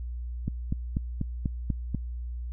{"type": "click train", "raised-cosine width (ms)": 5, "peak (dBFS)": -15, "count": 7, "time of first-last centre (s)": [0.48, 1.947], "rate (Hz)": 4.09, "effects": ["added 60 Hz sine -32 dBFS peak until 2.52 s"]}